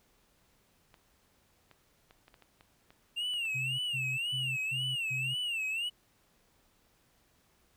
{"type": "clicks", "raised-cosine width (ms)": 0.3, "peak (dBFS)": -39, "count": 10, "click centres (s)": [0.942, 1.713, 2.109, 2.281, 2.342, 2.423, 2.609, 2.905, 3.338, 3.454]}
{"type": "tone with vibrato", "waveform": "triangle", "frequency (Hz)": 2752, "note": "F7", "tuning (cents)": -26, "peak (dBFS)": -30, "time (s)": [3.16, 5.9], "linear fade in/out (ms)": 20, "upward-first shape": "sine", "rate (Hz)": 1.9, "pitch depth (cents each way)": 140}
{"type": "tone bursts", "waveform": "sine", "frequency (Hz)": 130.9, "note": "C3", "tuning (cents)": 1, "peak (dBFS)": -37, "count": 5, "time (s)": [3.54, 5.35], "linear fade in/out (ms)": 20, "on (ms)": 250, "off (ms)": 140}
{"effects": ["pink hiss -69 dBFS RMS until 7.76 s"]}